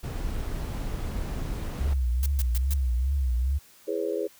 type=noise; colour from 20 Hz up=brown; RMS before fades=-31 dBFS; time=0.03-1.94 s; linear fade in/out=10 ms
type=tone with vibrato; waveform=sine; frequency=64.9 Hz; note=C2; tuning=13 cents flat; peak=-22 dBFS; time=1.79-3.59 s; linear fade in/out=20 ms; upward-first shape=triangle; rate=2.4 Hz; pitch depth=170 cents each way
type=noise bursts; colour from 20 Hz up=blue; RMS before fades=-33 dBFS; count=4; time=2.23-2.736 s; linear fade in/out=0 ms; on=29 ms; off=130 ms
type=chord; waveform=sine; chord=C# minor seventh; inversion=first; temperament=just; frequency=332.6 / 415.8 / 498.9 / 554.4 Hz; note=E4 / G#4 / B4 / C#5; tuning=+16 / +2 / +17 / 0 cents; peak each=-33 / -29 / -32 / -34 dBFS; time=3.87-4.28 s; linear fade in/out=20 ms
effects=white hiss -55 dBFS RMS until 4.39 s